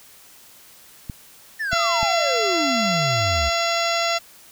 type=clicks; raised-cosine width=5 ms; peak=-17 dBFS; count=3; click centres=1.098 / 1.731 / 2.03 s
type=exponential sweep; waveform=triangle; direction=down; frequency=1847 to 65.41 Hz; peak=-21 dBFS; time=1.59-3.5 s; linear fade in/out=20 ms
type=harmonic tone; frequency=678 Hz; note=E5; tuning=49 cents sharp; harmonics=1 / 2 / 3 / 4 / 5 / 6 / 7 / 8 / 10; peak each=-23 / -26 / -28 / -29 / -30 / -31 / -31 / -32 / -33 dBFS; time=1.71-4.19 s; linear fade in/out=20 ms
effects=white hiss -48 dBFS RMS until 4.51 s